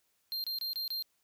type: tone bursts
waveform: square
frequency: 4186 Hz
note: C8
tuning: in tune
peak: -34 dBFS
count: 5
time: 0.32-1.024 s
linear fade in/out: 0 ms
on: 120 ms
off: 26 ms
effects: white hiss -75 dBFS RMS until 1.23 s